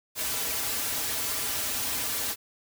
white noise with comb filter, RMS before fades -30 dBFS, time 0.15-2.36 s, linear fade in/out 50 ms, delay 5.5 ms, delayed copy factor -0.9, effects none

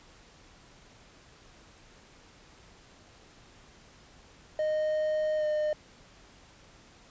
triangle tone with pitch glide, 617 to 607.8 Hz, D#5 to D#5, -15 to -41 cents, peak -24 dBFS, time 4.59-5.73 s, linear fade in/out 2 ms, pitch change -26 cents, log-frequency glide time 5.37-5.45 s, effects pink hiss -56 dBFS RMS until 7.1 s + resampled to 16000 Hz

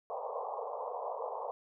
pink band-pass noise, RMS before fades -39 dBFS, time 0.1-1.51 s, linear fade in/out 0 ms, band 450 to 1100 Hz, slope 96 dB/octave, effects none

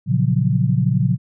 sine chord, Gb major seventh, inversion first, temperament equal with one note detuned, 116.54 / 138.59 / 174.61 / 186.82 Hz, Bb2 / Db3 / F3 / Gb3, 0 / 0 / 0 / +17 cents, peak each -19 / -18 / -21 / -23 dBFS, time 0.06-1.18 s, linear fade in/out 50 ms, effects none

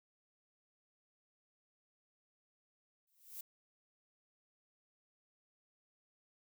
violet noise with exponential growth, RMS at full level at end -43 dBFS, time 3.07-3.41 s, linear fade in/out 5 ms, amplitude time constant 72 ms, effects none

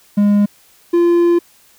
triangle tone pair in turn, 204.9 / 344.6 Hz, G#3 / F4, -23 / -23 cents, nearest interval major sixth, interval 900 cents, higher second, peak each -7 dBFS, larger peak neither, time 0.17-0.46 / 0.93-1.39 s, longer second, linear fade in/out 10 ms, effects white hiss -50 dBFS RMS until 1.78 s

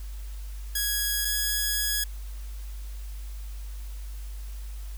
5% pulse tone pair in turn, 1661.2 / 1670.8 Hz, G#6 / G#6, 0 / +10 cents, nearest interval unison, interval 10 cents, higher second, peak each -14 dBFS, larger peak neither, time 0.75-1.25 / 1.25-2.04 s, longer second, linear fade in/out 5 ms, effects added 50 Hz sine -34 dBFS peak until 4.97 s + white hiss -52 dBFS RMS until 4.97 s

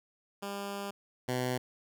10% pulse tone pair in turn, 200 / 125.99 Hz, G3 / B2, +35 / +35 cents, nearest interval minor sixth, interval 800 cents, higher first, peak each -28 / -22 dBFS, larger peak second, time 0.42-0.91 / 1.28-1.58 s, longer first, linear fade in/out 10 ms, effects none

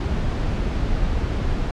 brown noise, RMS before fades -22 dBFS, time 0-1.71 s, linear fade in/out 5 ms, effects low-pass 5000 Hz 12 dB/octave

